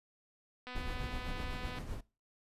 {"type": "click train", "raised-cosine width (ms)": 0.3, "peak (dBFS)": -30, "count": 280, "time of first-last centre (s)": [0.67, 1.786], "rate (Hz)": 250}
{"type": "noise with tremolo", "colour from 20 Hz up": "brown", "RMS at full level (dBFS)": -38, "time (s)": [0.75, 2.01], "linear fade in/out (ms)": 10, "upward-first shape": "sine", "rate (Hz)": 7.9, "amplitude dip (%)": 45}
{"effects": ["noise-tail reverb RT60 0.3 s tail -21 dB re dry", "resampled to 32000 Hz"]}